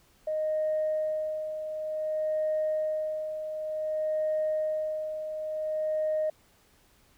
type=tone with tremolo; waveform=sine; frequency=620 Hz; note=D#5; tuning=6 cents flat; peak=-24 dBFS; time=0.27-6.3 s; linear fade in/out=5 ms; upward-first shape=sine; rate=0.55 Hz; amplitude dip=60%; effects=tanh soft clip ceiling -21 dBFS + pink hiss -63 dBFS RMS until 7.17 s